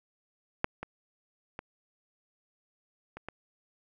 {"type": "clicks", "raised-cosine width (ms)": 0.5, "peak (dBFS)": [-10, -22, -23, -27, -23], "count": 5, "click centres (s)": [0.644, 0.83, 1.591, 3.17, 3.286], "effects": []}